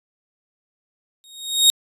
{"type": "tone with exponential growth", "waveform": "sawtooth", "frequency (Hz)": 3743, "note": "A#7", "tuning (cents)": 6, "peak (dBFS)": -5, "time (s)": [1.24, 1.7], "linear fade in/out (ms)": 0, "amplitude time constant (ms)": 100, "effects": ["resampled to 32000 Hz"]}